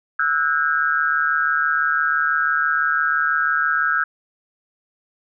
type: tone cluster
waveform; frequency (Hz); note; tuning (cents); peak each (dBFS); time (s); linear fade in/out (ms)
sine; 1312 / 1469 / 1615; E6 / F#6 / G#6; -9 / -13 / -49; -21; 0.19-4.04; 5
effects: none